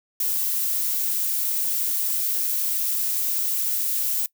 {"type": "noise", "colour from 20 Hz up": "violet", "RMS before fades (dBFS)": -24, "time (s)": [0.2, 4.26], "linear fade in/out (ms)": 2, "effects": ["noise-tail reverb RT60 0.1 s tail -21 dB re dry"]}